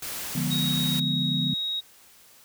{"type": "noise", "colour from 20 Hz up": "white", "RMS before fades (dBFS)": -34, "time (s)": [0.02, 1], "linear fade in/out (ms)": 5}
{"type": "chord", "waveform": "sine", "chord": "D diminished seventh", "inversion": "none", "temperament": "equal", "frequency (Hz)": [146.83, 174.61, 207.7, 246.9], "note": ["D3", "F3", "Ab3", "Cb4"], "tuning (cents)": [0, 0, 0, 0], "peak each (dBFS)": [-29, -29, -35, -30], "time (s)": [0.35, 1.54], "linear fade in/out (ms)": 5}
{"type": "tone", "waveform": "sine", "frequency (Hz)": 3785, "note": "A#7", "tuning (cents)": 26, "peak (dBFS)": -26, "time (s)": [0.5, 1.81], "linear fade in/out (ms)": 20}
{"effects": ["white hiss -54 dBFS RMS until 2.44 s"]}